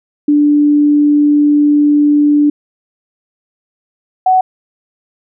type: tone pair in turn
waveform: sine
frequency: 293.7 / 746.5 Hz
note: D4 / F#5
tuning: 0 / +15 cents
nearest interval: octave + major third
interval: 1615 cents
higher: second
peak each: -6 dBFS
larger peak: neither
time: 0.28-2.5 / 4.26-4.41 s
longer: first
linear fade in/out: 5 ms
effects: none